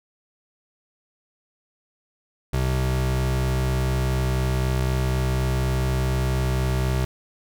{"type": "tone pair together", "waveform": "square", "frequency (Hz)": [63.84, 127.9], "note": ["C2", "C3"], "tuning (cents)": [-42, -39], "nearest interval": "octave", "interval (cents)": 1203, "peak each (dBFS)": -24, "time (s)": [2.53, 7.05], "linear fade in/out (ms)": 5, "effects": []}